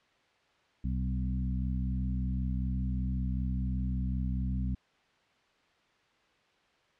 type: harmonic tone with a mistuned harmonic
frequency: 64 Hz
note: C2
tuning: 38 cents flat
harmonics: 1 / 2 / 3 / 4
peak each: -31 / -36 / -36 / -42 dBFS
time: 0.84-4.75 s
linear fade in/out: 5 ms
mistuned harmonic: 2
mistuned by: -16 cents
effects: white hiss -67 dBFS RMS until 6.99 s + low-pass 3000 Hz 12 dB/octave